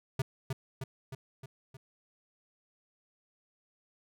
square tone with echo, 132.7 Hz, C3, 25 cents sharp, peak -28 dBFS, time 0.19-0.22 s, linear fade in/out 5 ms, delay 310 ms, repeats 5, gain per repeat -4 dB, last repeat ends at 1.77 s, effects none

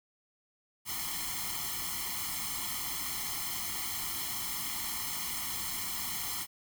white noise with comb filter, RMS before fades -36 dBFS, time 0.85-6.47 s, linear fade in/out 50 ms, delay 0.95 ms, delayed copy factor +0.95, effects none

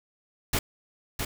pink noise with echo, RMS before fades -25 dBFS, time 0.53-0.59 s, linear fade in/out 5 ms, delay 660 ms, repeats 1, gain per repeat -5 dB, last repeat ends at 1.25 s, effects none

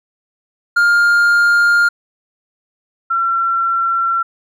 triangle / sine tone pair in turn, 1407 / 1357.9 Hz, F6 / F6, +12 / -49 cents, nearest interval minor second, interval 61 cents, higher first, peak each -7 / -13 dBFS, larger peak first, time 0.76-1.89 / 3.1-4.23 s, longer neither, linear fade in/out 10 ms, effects none

